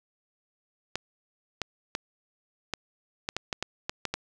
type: clicks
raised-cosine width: 0.2 ms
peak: -12 dBFS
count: 11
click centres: 0.956 / 1.617 / 1.951 / 2.737 / 3.289 / 3.366 / 3.528 / 3.626 / 3.895 / 4.053 / 4.14 s
effects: none